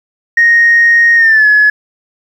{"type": "tone with pitch glide", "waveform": "sine", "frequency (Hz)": [1864.7, 1700.1], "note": ["A#6", "G#6"], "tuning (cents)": [0, 40], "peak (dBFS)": -3, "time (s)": [0.37, 1.7], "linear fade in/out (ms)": 5, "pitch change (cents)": -160, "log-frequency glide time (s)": [1.16, 1.47], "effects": ["tanh soft clip ceiling 0 dBFS", "7-bit"]}